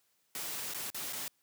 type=noise with dropouts; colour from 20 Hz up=white; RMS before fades=-39 dBFS; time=0.35-1.28 s; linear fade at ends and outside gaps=1 ms; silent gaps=0.737-0.745 / 0.902-0.945 / 1.127-1.131 s; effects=white hiss -74 dBFS RMS until 1.42 s + high-pass 100 Hz 12 dB/octave